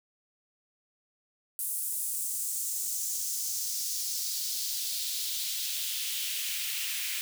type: noise with high-pass filter sweep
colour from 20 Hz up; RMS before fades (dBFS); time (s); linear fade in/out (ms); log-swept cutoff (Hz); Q
white; -33; 1.59-7.21; 0; 9800 to 2300; 2
effects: none